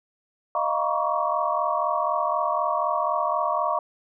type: tone cluster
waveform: sine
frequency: 618 / 693 / 950 / 1099 / 1143 Hz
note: D#5 / F5 / A#5 / C#6 / D6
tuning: -12 / -14 / +33 / -15 / -47 cents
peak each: -28 dBFS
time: 0.55-3.79 s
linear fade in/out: 2 ms
effects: none